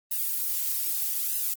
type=noise with flanger; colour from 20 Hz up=violet; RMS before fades=-28 dBFS; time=0.11-1.54 s; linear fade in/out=5 ms; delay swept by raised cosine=0.87 to 3.97 ms; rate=0.8 Hz; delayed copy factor=-0.9; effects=Opus 24 kbps